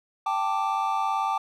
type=chord; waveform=triangle; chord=G suspended second; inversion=none; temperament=just; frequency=784 / 882 / 1176 Hz; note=G5 / A5 / D6; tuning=0 / +4 / +2 cents; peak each=-26 dBFS; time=0.26-1.38 s; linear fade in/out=5 ms; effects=none